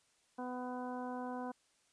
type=harmonic tone; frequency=250 Hz; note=B3; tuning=21 cents sharp; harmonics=1 / 2 / 3 / 4 / 5 / 6; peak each=-42 / -46 / -45 / -47 / -58 / -54 dBFS; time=0.38-1.52 s; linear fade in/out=10 ms; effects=white hiss -73 dBFS RMS until 1.92 s + resampled to 22050 Hz